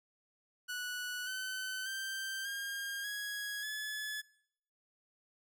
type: tone with pitch steps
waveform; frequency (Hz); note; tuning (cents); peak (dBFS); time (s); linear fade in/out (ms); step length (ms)
sawtooth; 1475 / 1520 / 1566.3 / 1614.1 / 1663.3 / 1714; F#6 / F#6 / G6 / G#6 / G#6 / A6; -6 / +46 / -2 / -50 / +2 / -46; -34; 0.68-4.22; 20; 590
effects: noise-tail reverb RT60 0.7 s tail -22 dB re dry